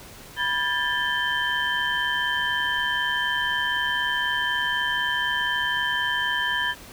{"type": "tone cluster", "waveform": "sine", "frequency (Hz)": [982, 1617, 1761, 3113], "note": ["B5", "G#6", "A6", "G7"], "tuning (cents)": [-10, -47, 1, -13], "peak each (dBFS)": [-29, -28, -26, -28], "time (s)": [0.36, 6.75], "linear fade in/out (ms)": 50, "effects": ["pink hiss -44 dBFS RMS until 6.92 s"]}